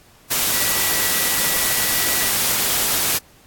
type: tone in noise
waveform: sine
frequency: 1945 Hz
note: B6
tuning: 27 cents flat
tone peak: -29 dBFS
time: 0.53-2.32 s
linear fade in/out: 20 ms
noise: white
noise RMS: -19 dBFS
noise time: 0.3-3.19 s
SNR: -13 dB
effects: pink hiss -51 dBFS RMS until 3.46 s + AAC 64 kbps